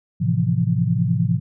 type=chord; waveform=sine; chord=F major seventh; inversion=first; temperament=equal; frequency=110 / 130.81 / 164.81 / 174.61 Hz; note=A2 / C3 / E3 / F3; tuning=0 / 0 / 0 / 0 cents; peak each=-22 dBFS; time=0.2-1.4 s; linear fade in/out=20 ms; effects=none